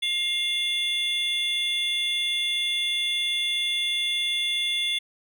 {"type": "tone cluster", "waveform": "triangle", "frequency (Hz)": [2121, 2781, 3462], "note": ["C7", "F7", "A7"], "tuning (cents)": [23, -8, -29], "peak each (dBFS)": [-29, -32, -23], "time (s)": [0.02, 4.99], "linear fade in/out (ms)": 10, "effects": []}